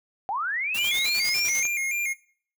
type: linear sweep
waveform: sine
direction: up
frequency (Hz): 736 to 6570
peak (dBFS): -25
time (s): 0.29-1.67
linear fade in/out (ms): 0
type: noise with tremolo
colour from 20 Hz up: white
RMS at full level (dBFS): -34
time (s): 0.74-1.64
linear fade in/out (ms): 10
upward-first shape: square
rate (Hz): 9.9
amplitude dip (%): 60
type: tone with vibrato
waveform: square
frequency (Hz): 2265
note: C#7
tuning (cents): +37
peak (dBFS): -26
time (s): 0.77-2.14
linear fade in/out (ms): 20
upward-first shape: square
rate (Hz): 3.5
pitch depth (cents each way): 92
type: click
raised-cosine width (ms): 0.3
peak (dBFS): -21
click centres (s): 1.653
effects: noise-tail reverb RT60 0.5 s tail -19 dB re dry